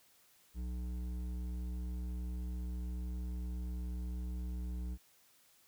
sine tone with hard clipping, 60.8 Hz, B1, 26 cents flat, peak -39 dBFS, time 0.54-4.98 s, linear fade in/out 50 ms, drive 10 dB, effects white hiss -67 dBFS RMS until 5.67 s

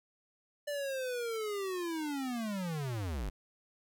square linear sweep, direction down, 590 to 42 Hz, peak -35 dBFS, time 0.67-3.3 s, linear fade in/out 10 ms, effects none

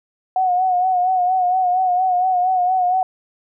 sine tone with vibrato, 734 Hz, F#5, 14 cents flat, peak -14 dBFS, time 0.36-3.03 s, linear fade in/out 2 ms, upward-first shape sine, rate 4.3 Hz, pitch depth 49 cents each way, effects none

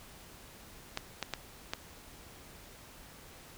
clicks, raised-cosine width 0.2 ms, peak -16 dBFS, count 4, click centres 0.974 / 1.227 / 1.337 / 1.735 s, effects pink hiss -53 dBFS RMS until 3.57 s

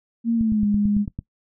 sine tone with pitch glide, 231.1 to 205.9 Hz, A#3 to G#3, -15 to -15 cents, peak -17 dBFS, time 0.24-1.06 s, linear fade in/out 50 ms, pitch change -200 cents, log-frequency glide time 0.35-0.66 s
click train, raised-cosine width 5 ms, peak -17 dBFS, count 8, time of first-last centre 0.41-1.19 s, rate 8.98 Hz
effects noise-tail reverb RT60 0.1 s tail -20 dB re dry

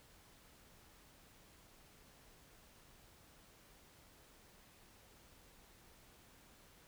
silence, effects pink hiss -64 dBFS RMS until 6.87 s

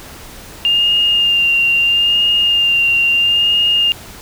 sine tone with vibrato, 2805 Hz, F7, 7 cents sharp, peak -10 dBFS, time 0.65-3.92 s, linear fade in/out 0 ms, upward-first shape sine, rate 0.76 Hz, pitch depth 23 cents each way, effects pink hiss -35 dBFS RMS until 4.21 s

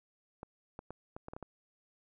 clicks, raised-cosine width 1 ms, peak -29 dBFS, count 8, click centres 0.431 / 0.791 / 0.906 / 1.165 / 1.284 / 1.335 / 1.365 / 1.427 s, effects none

